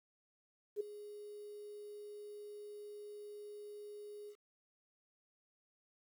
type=tone with ADSR envelope; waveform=sine; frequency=415.3 Hz; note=G#4; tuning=in tune; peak=-32 dBFS; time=0.76-4.36 s; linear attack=44 ms; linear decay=8 ms; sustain=-15 dB; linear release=71 ms; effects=11-bit